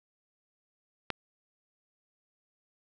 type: click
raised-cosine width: 0.3 ms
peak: -14 dBFS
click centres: 1.103 s
effects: none